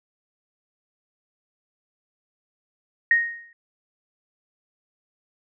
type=tone with exponential decay; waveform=sine; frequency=1864.7 Hz; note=A#6; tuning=in tune; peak=-12 dBFS; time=3.11-3.53 s; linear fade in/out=2 ms; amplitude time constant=90 ms; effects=none